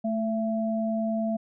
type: tone pair together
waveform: sine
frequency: 220 / 670 Hz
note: A3 / E5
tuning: 0 / +28 cents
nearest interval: octave + perfect fifth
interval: 1928 cents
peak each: -26 / -29 dBFS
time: 0.04-1.37 s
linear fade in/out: 10 ms
effects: none